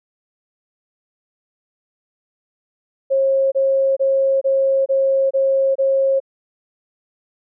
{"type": "tone bursts", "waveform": "sine", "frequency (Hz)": 540, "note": "C#5", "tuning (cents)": -45, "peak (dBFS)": -13, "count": 7, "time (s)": [3.1, 6.202], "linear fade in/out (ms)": 20, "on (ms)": 420, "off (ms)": 27, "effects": []}